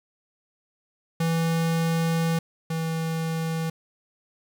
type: tone pair in turn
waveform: square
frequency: 164.81 / 162.63 Hz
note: E3 / E3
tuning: 0 / -23 cents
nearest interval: unison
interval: 23 cents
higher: first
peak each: -22 / -26 dBFS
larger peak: first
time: 1.2-2.39 / 2.7-3.7 s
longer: first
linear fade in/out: 5 ms
effects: 9-bit